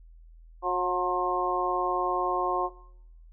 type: harmonic tone with a mistuned harmonic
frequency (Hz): 181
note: F#3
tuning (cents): -38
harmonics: 2 / 3 / 4 / 5 / 6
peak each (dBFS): -32 / -33 / -30 / -32 / -28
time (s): 0.62-2.7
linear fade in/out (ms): 50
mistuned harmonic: 6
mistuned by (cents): -32
effects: noise-tail reverb RT60 0.7 s tail -19 dB re dry + added 41 Hz sine -48 dBFS peak until 3.32 s